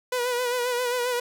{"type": "tone with vibrato", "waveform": "sawtooth", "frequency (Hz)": 491.9, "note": "B4", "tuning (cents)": -7, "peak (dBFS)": -20, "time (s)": [0.12, 1.2], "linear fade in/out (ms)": 5, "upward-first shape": "sine", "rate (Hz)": 7.5, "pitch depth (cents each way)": 46, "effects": []}